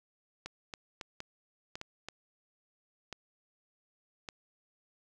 clicks, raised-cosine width 0.2 ms, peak -23 dBFS, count 9, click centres 0.46 / 0.738 / 1.012 / 1.204 / 1.755 / 1.814 / 2.086 / 3.127 / 4.288 s, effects none

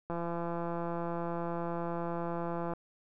click train, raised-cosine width 1 ms, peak -23 dBFS, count 449, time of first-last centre 0.1-2.735 s, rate 170 Hz, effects none

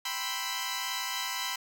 10% pulse chord, C major seventh, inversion second, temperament equal, 784 / 987.8 / 1046.5 / 1318.5 Hz, G5 / B5 / C6 / E6, 0 / 0 / 0 / 0 cents, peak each -32 / -26 / -29 / -32 dBFS, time 0.05-1.56 s, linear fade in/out 5 ms, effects none

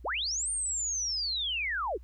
sine linear two-way sweep, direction up then down, 207.7 to 8950 to 295.3 Hz, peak -29 dBFS, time 0.04-1.98 s, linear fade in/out 20 ms, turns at 0.5 s, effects added 60 Hz sine -46 dBFS peak until 2.03 s + pink hiss -74 dBFS RMS until 2.03 s

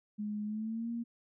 sine tone with pitch glide, 209.6 to 233.9 Hz, G#3 to A#3, +16 to +6 cents, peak -34 dBFS, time 0.18-1.04 s, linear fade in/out 20 ms, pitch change +190 cents, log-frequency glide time 0.45-0.9 s, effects none

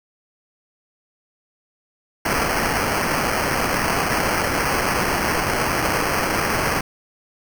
white noise with sample-and-hold, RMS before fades -21 dBFS, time 2.25-6.81 s, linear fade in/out 5 ms, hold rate 3675 Hz, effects none

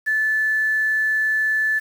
sine tone with quantisation, 1743 Hz, A6, 17 cents flat, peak -17 dBFS, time 0.06-1.8 s, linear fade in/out 20 ms, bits 7, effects none

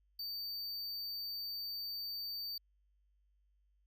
square tone, 4600 Hz, D8, 37 cents flat, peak -40 dBFS, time 0.19-2.58 s, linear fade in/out 5 ms, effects added 50 Hz sine -70 dBFS peak until 3.86 s

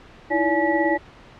sine tone cluster, 317.8 / 335.4 / 573 / 849 / 1940 Hz, D#4 / E4 / D5 / G#5 / B6, +37 / +30 / -43 / +38 / -31 cents, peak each -24 dBFS, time 0.3-0.98 s, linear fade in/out 20 ms, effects pink hiss -46 dBFS RMS until 1.39 s + low-pass 3000 Hz 12 dB/octave

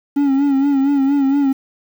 triangle tone with vibrato, 277.2 Hz, C#4, in tune, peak -10 dBFS, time 0.16-1.53 s, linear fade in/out 10 ms, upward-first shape sine, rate 4.3 Hz, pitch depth 59 cents each way, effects 7-bit

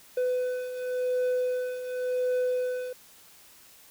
triangle beating tone pair, 501 / 501.91 Hz, B4 / B4, +25 / +28 cents, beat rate 0.91 Hz, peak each -31 / -25 dBFS, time 0.17-2.93 s, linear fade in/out 5 ms, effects white hiss -54 dBFS RMS until 3.9 s

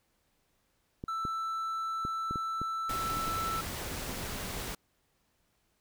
clicks, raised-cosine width 3 ms, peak -25 dBFS, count 9, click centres 1.039 / 1.252 / 2.051 / 2.31 / 2.358 / 2.616 / 3.17 / 3.28 / 4.095 s
triangle tone, 1325 Hz, E6, 9 cents sharp, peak -30 dBFS, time 1.08-3.61 s, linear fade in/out 5 ms
pink noise, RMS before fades -38 dBFS, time 2.89-4.75 s, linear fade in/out 5 ms
effects pink hiss -74 dBFS RMS until 5.8 s

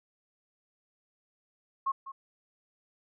sine tone with echo, 1082 Hz, C#6, 42 cents flat, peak -26 dBFS, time 1.86-1.92 s, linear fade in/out 10 ms, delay 200 ms, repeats 1, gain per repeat -13 dB, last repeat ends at 2.12 s, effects none

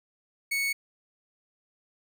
40% pulse tone, 2217 Hz, C#7, in tune, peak -25 dBFS, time 0.51-0.73 s, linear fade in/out 10 ms, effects none

